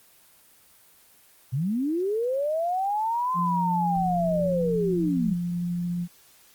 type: linear two-way sweep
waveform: sine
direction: up then down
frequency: 116.54 to 1046.5 to 186.6 Hz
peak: -23 dBFS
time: 1.52-5.34 s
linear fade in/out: 20 ms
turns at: 3.37 s
type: tone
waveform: sine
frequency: 174.61 Hz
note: F3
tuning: in tune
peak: -25 dBFS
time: 3.34-6.08 s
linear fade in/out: 50 ms
effects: white hiss -56 dBFS RMS until 6.54 s + Opus 24 kbps